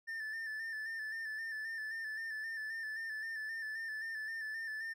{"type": "tone with vibrato", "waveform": "triangle", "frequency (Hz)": 1775, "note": "A6", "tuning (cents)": 15, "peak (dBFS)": -37, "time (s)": [0.07, 4.94], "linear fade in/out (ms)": 20, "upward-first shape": "square", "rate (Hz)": 3.8, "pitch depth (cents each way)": 32, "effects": []}